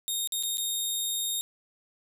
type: tone with dropouts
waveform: 15% pulse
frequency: 3700 Hz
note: A#7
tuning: 14 cents flat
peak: -21 dBFS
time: 0.08-1.41 s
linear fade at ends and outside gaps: 0 ms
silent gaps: 0.274-0.322 / 0.427-0.434 / 0.572-0.581 s
effects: none